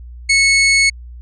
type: tone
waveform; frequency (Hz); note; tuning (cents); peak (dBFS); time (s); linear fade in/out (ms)
sawtooth; 2200; C#7; -14; -6; 0.29-0.9; 10
effects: added 60 Hz sine -31 dBFS peak until 1.21 s + resampled to 22050 Hz